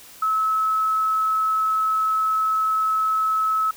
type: tone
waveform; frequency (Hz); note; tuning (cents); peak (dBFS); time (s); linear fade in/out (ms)
sine; 1295; E6; -31; -18; 0.22-3.71; 5
effects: white hiss -45 dBFS RMS until 3.76 s